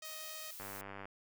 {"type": "tone", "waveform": "5% pulse", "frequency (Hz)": 627, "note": "D#5", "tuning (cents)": 13, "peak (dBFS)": -35, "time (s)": [0.02, 0.51], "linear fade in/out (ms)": 5}
{"type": "noise", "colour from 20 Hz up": "blue", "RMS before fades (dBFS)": -49, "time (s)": [0.05, 0.81], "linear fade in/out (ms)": 0}
{"type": "click train", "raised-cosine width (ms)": 0.5, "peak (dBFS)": -31, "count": 46, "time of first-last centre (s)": [0.6, 1.055], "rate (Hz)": 98.9}
{"effects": []}